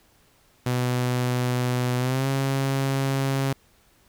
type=tone with pitch glide; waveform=sawtooth; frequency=124.5 to 135.77 Hz; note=B2 to C#3; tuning=+14 to -36 cents; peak=-18 dBFS; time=0.66-3.53 s; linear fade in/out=5 ms; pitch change=+150 cents; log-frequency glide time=1.98-2.27 s; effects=pink hiss -60 dBFS RMS until 4.08 s